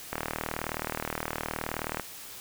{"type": "click train", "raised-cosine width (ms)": 0.5, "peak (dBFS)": -15, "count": 74, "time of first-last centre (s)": [0.13, 1.997], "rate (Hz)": 39.1, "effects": ["white hiss -44 dBFS RMS until 2.4 s"]}